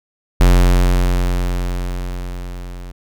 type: tone with level ramp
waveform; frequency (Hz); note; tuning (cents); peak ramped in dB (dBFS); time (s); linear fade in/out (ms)
square; 44.77; F1; +44; -7 to -30; 0.4-2.92; 10
effects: none